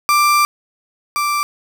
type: tone pair in turn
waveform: 35% pulse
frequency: 1180 / 1173.7 Hz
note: D6 / D6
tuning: +8 / -1 cents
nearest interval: unison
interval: 9 cents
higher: first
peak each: -9 / -14 dBFS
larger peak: first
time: 0.09-0.45 / 1.16-1.43 s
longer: first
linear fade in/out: 0 ms
effects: none